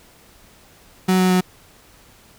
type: tone with pitch steps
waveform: 35% pulse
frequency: 186 / 184.61 / 183.23 Hz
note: F#3 / F#3 / F#3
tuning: +9 / -4 / -17 cents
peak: -12 dBFS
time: 1.08-1.41 s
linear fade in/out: 10 ms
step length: 110 ms
effects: pink hiss -50 dBFS RMS until 2.38 s